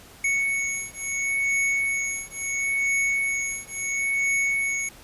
square beating tone pair, 2217 / 2217.73 Hz, C#7 / C#7, 0 / 0 cents, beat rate 0.73 Hz, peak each -27 / -27 dBFS, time 0.24-4.89 s, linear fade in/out 5 ms, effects pink hiss -48 dBFS RMS until 5.03 s + resampled to 32000 Hz

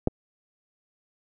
clicks, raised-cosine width 2 ms, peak -8 / -29 dBFS, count 2, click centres 0.074 / 0.082 s, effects none

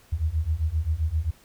sine beating tone pair, 75.1 / 82.7 Hz, D2 / E2, +39 / +6 cents, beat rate 7.6 Hz, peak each -26 / -25 dBFS, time 0.12-1.31 s, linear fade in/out 10 ms, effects pink hiss -56 dBFS RMS until 1.44 s

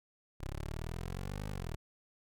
15% pulse exponential two-way sweep, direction up then down, 33.04 to 52.3 to 36.98 Hz, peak -32 dBFS, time 0.4-1.76 s, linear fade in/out 10 ms, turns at 1.48 s, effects none

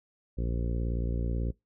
harmonic tone, 58.27 Hz, A#1, in tune, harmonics 1 / 2 / 3 / 4 / 5 / 6 / 7 / 8 / 9, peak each -29 / -35 / -39 / -41 / -43 / -45 / -46 / -47 / -48 dBFS, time 0.37-1.52 s, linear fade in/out 20 ms, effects noise-tail reverb RT60 0.2 s tail -24 dB re dry

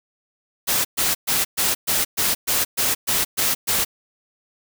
white noise bursts, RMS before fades -20 dBFS, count 11, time 0.67-3.85 s, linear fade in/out 20 ms, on 180 ms, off 120 ms, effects none

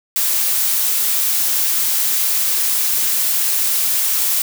blue noise, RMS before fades -17 dBFS, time 0.16-4.42 s, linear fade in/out 2 ms, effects none

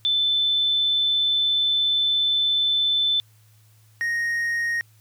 sine / triangle tone pair in turn, 3523 / 1866.2 Hz, A7 / A#6, +1 / +1 cents, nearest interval major seventh, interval 1100 cents, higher first, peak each -18 / -20 dBFS, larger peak first, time 0.05-3.2 / 4.01-4.81 s, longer first, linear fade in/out 0 ms, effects added 108 Hz sine -53 dBFS peak until 5 s + white hiss -61 dBFS RMS until 5 s

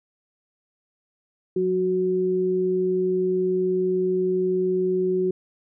sine tone pair together, 181.9 / 369.6 Hz, F#3 / F#4, -29 / -2 cents, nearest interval octave, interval 1227 cents, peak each -28 / -20 dBFS, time 1.56-5.31 s, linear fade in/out 5 ms, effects none

